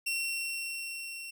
sawtooth tone with level ramp, 2724 Hz, F7, 44 cents flat, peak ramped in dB -26 to -37 dBFS, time 0.06-1.31 s, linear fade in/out 10 ms, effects none

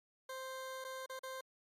20% pulse tone with dropouts, 523.3 Hz, C5, in tune, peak -38 dBFS, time 0.29-1.41 s, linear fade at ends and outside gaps 5 ms, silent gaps 0.843-0.847 / 1.061-1.096 / 1.192-1.233 s, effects MP3 64 kbps

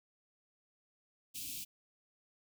white band-stop noise, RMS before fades -43 dBFS, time 1.34-1.65 s, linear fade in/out 20 ms, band 320 to 2400 Hz, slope 96 dB/octave, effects none

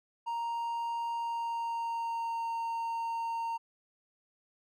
triangle tone with pitch glide, 932.3 to 920 Hz, A#5 to A#5, 0 to -23 cents, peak -30 dBFS, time 0.26-3.58 s, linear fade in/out 20 ms, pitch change -23 cents, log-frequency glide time 1.14-2.48 s, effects none

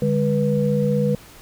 sine tone cluster, 147.1 / 203 / 488.1 Hz, D3 / G#3 / B4, +3 / -39 / -20 cents, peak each -21 dBFS, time 0.02-1.15 s, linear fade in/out 2 ms, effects pink hiss -45 dBFS RMS until 1.41 s

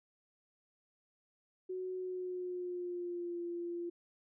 sine tone with pitch glide, 370 to 345.2 Hz, F#4 to F4, 0 to -20 cents, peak -37 dBFS, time 1.69-3.9 s, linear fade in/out 10 ms, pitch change -120 cents, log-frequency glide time 1.96-3.41 s, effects none

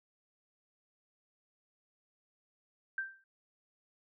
sine tone with exponential decay, 1568 Hz, G6, in tune, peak -30 dBFS, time 2.98-3.24 s, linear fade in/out 2 ms, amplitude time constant 55 ms, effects none

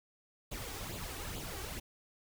pink noise with flanger, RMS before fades -42 dBFS, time 0.51-1.8 s, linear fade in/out 10 ms, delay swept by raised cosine 0.26 to 2.66 ms, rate 2.3 Hz, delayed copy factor +0.65, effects none

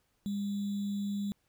sine tone with sample-and-hold, 202 Hz, G#3, 48 cents flat, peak -31 dBFS, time 0.26-1.32 s, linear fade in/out 0 ms, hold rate 3675 Hz, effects pink hiss -75 dBFS RMS until 1.48 s

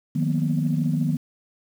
sine chord, B major seventh, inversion first, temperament equal with one note detuned, 155.56 / 180.88 / 233.1 / 246.9 Hz, D#3 / F#3 / A#3 / B3, 0 / -39 / 0 / 0 cents, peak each -22 / -27 / -28 / -26 dBFS, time 0.15-1.17 s, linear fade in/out 10 ms, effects tanh soft clip ceiling -11 dBFS + 8-bit

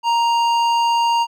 triangle tone with hard clipping, 934 Hz, A#5, 3 cents sharp, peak -16 dBFS, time 0.03-1.27 s, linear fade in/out 50 ms, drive 15 dB, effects none

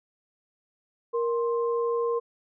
sine tone pair together, 468.6 / 1052 Hz, A#4 / C6, +9 / +9 cents, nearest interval octave + major second, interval 1400 cents, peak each -24 / -32 dBFS, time 1.13-2.2 s, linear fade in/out 20 ms, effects none

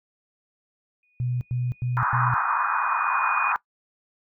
sine tone with exponential growth, 2469 Hz, D#7, 14 cents flat, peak -24 dBFS, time 1.03-3.52 s, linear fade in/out 2 ms, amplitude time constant 540 ms
sine tone bursts, 123.6 Hz, B2, 2 cents sharp, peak -23 dBFS, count 4, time 1.2-2.34 s, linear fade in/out 0 ms, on 210 ms, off 100 ms
pink band-pass noise, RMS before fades -24 dBFS, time 1.97-3.56 s, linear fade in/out 0 ms, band 920 to 1500 Hz, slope 48 dB/octave
effects noise-tail reverb RT60 0.1 s tail -20 dB re dry

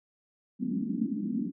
pink band-pass noise, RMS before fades -31 dBFS, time 0.59-1.52 s, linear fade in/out 50 ms, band 200 to 270 Hz, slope 48 dB/octave, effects none

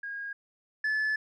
sine tone pair in turn, 1632 / 1730.5 Hz, G#6 / A6, -31 / -29 cents, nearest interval minor second, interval 102 cents, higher second, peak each -34 / -23 dBFS, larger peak second, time 0.03-0.33 / 0.84-1.16 s, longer second, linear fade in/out 5 ms, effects tanh soft clip ceiling -25 dBFS

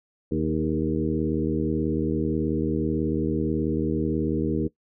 harmonic tone with a mistuned harmonic, 78.3 Hz, D#2, 11 cents sharp, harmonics 1 / 2 / 3 / 4 / 5 / 6, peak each -32 / -29 / -28 / -27 / -31 / -32 dBFS, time 0.31-4.68 s, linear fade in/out 10 ms, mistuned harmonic 5, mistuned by +34 cents, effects noise-tail reverb RT60 0.1 s tail -19 dB re dry

